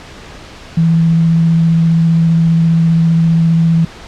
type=tone with vibrato; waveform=sine; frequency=164.81 Hz; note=E3; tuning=in tune; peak=-7 dBFS; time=0.77-3.85 s; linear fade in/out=5 ms; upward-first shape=triangle; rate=15 Hz; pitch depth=15 cents each way; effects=pink hiss -33 dBFS RMS until 4.07 s + low-pass 5000 Hz 12 dB/octave

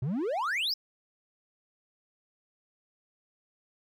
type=exponential sweep; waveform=triangle; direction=up; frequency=116.54 to 5430 Hz; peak=-26 dBFS; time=0.02-0.74 s; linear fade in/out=5 ms; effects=none

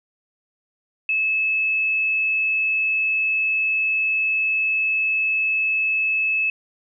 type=tone; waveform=sine; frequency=2600 Hz; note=E7; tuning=24 cents flat; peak=-18 dBFS; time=1.09-6.5 s; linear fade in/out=2 ms; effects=none

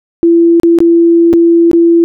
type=tone with dropouts; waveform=sine; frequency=337.2 Hz; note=E4; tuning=39 cents sharp; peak=-3 dBFS; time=0.23-2.04 s; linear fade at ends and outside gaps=0 ms; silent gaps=0.599-0.633 / 0.787-0.804 / 1.33-1.336 / 1.714-1.732 s; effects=none

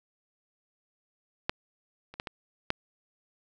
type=clicks; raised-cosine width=0.3 ms; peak=-10 / -29 / -17 / -20 / -10 dBFS; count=5; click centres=1.495 / 2.14 / 2.199 / 2.272 / 2.704 s; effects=none

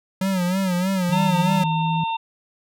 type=tone with vibrato; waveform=square; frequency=185 Hz; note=F#3; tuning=in tune; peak=-20 dBFS; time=0.21-1.64 s; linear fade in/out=5 ms; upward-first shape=sine; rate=3.2 Hz; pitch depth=88 cents each way
type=tone with pitch glide; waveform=sine; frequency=160 to 162.98 Hz; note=D#3 to E3; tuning=+49 to -19 cents; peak=-21 dBFS; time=1.09-2.04 s; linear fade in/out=5 ms; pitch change=+32 cents; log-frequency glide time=1.7-1.92 s
type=harmonic tone; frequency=907 Hz; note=A#5; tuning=48 cents flat; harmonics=1 / 3 / 4; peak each=-22 / -33 / -35 dBFS; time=1.12-2.17 s; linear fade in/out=10 ms
effects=none

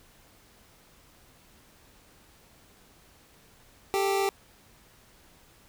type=tone pair together; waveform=25% pulse; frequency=392.7 / 439.6 Hz; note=G4 / A4; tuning=+3 / -2 cents; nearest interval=major second; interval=195 cents; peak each=-21 / -29 dBFS; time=3.94-4.29 s; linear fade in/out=0 ms; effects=pink hiss -58 dBFS RMS until 5.68 s

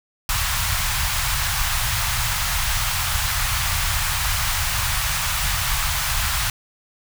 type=band-stop noise; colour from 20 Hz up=pink; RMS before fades=-22 dBFS; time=0.29-6.5 s; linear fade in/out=2 ms; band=120 to 900 Hz; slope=24 dB/octave; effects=none

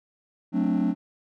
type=chord; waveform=triangle; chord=D dominant seventh; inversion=first; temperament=just; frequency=183.54 / 220.2 / 264.3 / 293.7 Hz; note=F#3 / A3 / C4 / D4; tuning=-14 / +2 / +18 / 0 cents; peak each=-24 dBFS; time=0.52-0.95 s; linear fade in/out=50 ms; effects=tanh soft clip ceiling -13 dBFS

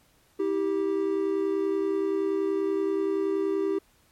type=tone pair together; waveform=triangle; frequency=321.5 / 392 Hz; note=E4 / G4; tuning=-43 / 0 cents; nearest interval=minor third; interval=343 cents; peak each=-27 / -23 dBFS; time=0.39-3.79 s; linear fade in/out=10 ms; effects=pink hiss -63 dBFS RMS until 4.11 s + MP3 64 kbps

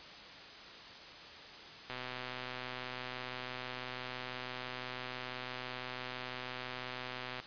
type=click train; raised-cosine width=0.3 ms; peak=-25 dBFS; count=694; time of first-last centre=1.9-7.4 s; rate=126 Hz; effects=white hiss -50 dBFS RMS until 7.46 s + resampled to 11025 Hz

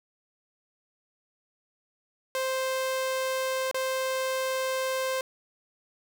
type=tone with dropouts; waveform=sawtooth; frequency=523.3 Hz; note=C5; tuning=in tune; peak=-23 dBFS; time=2.35-5.21 s; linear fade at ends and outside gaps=1 ms; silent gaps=3.713-3.744 s; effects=none

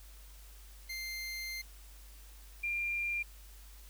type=tone pair in turn; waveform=25% pulse / sine; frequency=2100 / 2391 Hz; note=C7 / D7; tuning=+6 / +30 cents; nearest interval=major second; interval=224 cents; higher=second; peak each=-35 / -32 dBFS; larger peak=second; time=0.89-1.62 / 2.63-3.23 s; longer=first; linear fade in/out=10 ms; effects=added 50 Hz sine -51 dBFS peak until 3.89 s + white hiss -59 dBFS RMS until 3.89 s

